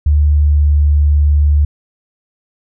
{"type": "tone with pitch glide", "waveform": "sine", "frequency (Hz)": [74, 73.45], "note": ["D2", "D2"], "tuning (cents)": [14, 1], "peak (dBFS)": -7, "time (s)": [0.06, 1.65], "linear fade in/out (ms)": 5, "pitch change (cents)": -13, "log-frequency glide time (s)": [0.29, 0.72], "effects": []}